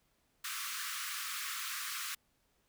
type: high-pass noise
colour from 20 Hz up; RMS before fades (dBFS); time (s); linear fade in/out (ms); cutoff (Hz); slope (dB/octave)
pink; -40; 0.44-2.15; 5; 1100; 96
effects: pink hiss -75 dBFS RMS until 2.68 s